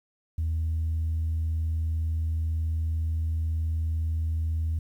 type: tone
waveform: sine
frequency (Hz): 80.5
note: E2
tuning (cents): -41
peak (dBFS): -23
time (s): 0.38-4.79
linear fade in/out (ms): 5
effects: tanh soft clip ceiling -22 dBFS + 10-bit